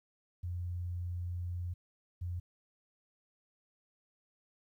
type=tone bursts at uneven times; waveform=sine; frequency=88.1 Hz; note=F2; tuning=16 cents sharp; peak=-35 dBFS; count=2; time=0.43-1.74 / 2.21-2.4 s; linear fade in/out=10 ms; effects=12-bit